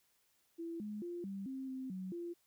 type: tone with pitch steps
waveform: sine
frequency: 334.2 / 210 / 348 / 196 / 265.2 / 261.1 / 186.8 / 344.3 Hz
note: E4 / G#3 / F4 / G3 / C4 / C4 / F#3 / F4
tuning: +24 / +19 / -6 / 0 / +23 / -3 / +17 / -25 cents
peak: -40 dBFS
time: 0.58-2.34 s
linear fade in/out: 20 ms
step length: 220 ms
effects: white hiss -75 dBFS RMS until 2.46 s